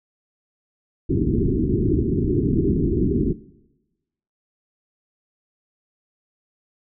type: low-pass noise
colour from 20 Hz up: white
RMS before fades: -20 dBFS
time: 1.09-3.33 s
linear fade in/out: 10 ms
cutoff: 400 Hz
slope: 96 dB/octave
effects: noise-tail reverb RT60 1.0 s tail -19 dB re dry